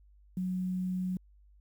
sine tone with quantisation, 183.9 Hz, F#3, 10 cents flat, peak -30 dBFS, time 0.37-1.17 s, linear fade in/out 2 ms, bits 10, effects added 50 Hz sine -57 dBFS peak until 1.6 s

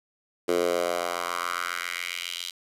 10% pulse tone with high-pass filter sweep, 87.31 Hz, F2, in tune, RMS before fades -29 dBFS, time 0.48-2.51 s, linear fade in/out 10 ms, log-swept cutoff 390 to 3600 Hz, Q 2.6, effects resampled to 32000 Hz + 8-bit

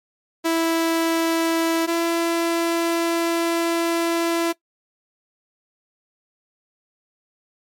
sawtooth tone pair in turn, 329.6 / 335.9 Hz, E4 / E4, 0 / +33 cents, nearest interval unison, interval 33 cents, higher second, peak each -14 / -15 dBFS, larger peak first, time 0.44-1.87 / 1.87-4.53 s, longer second, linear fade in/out 20 ms, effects noise-tail reverb RT60 0.1 s tail -20 dB re dry + MP3 64 kbps

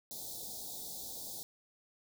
white band-stop noise, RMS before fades -44 dBFS, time 0.11-1.43 s, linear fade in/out 0 ms, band 880 to 3500 Hz, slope 96 dB/octave, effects none

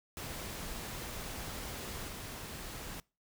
pink noise with level steps, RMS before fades -42 / -44 dBFS, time 0.17-3 s, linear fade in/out 0 ms, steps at 2.07 s, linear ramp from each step 20 ms, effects noise-tail reverb RT60 0.3 s tail -24 dB re dry

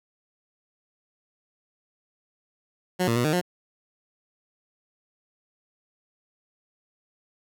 15% pulse tone with pitch steps, 182.1 / 116.2 / 121.2 / 153.4 / 178.8 Hz, F#3 / A#2 / B2 / D#3 / F3, -27 / -5 / -32 / -24 / +41 cents, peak -15 dBFS, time 2.99-3.415 s, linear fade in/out 20 ms, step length 85 ms, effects none

